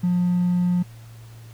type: tone with hard clipping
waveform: triangle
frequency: 177.9 Hz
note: F3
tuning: 32 cents sharp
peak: -18 dBFS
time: 0.03-0.83 s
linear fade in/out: 10 ms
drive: 4 dB
effects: added 114 Hz sine -40 dBFS peak until 1.53 s + pink hiss -52 dBFS RMS until 1.53 s